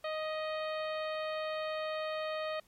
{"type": "harmonic tone with a mistuned harmonic", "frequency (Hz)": 622.3, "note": "D#5", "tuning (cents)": 0, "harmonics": [1, 2, 3, 4, 5, 6, 7], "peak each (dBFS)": [-35, -41, -45, -47, -49, -51, -52], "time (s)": [0.04, 2.6], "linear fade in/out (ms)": 5, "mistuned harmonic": 3, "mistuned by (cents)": 20, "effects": ["pink hiss -67 dBFS RMS until 2.67 s", "MP3 64 kbps"]}